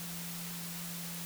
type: tone in noise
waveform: sine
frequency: 171.7 Hz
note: F3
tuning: 29 cents flat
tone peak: -43 dBFS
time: 0-1.25 s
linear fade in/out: 0 ms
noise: white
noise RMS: -43 dBFS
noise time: 0-1.25 s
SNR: -3 dB
effects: none